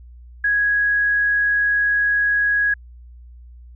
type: tone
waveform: sine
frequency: 1661.2 Hz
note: G#6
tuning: in tune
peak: -15 dBFS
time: 0.44-2.74 s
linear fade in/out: 5 ms
effects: added 60 Hz sine -39 dBFS peak until 3.75 s